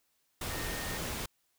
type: tone in noise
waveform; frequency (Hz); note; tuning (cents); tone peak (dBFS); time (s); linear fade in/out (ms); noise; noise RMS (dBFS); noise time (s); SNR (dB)
sine; 1838; A#6; -25; -44; 0.5-0.98; 5; pink; -37; 0.41-1.26; -10
effects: white hiss -75 dBFS RMS until 1.58 s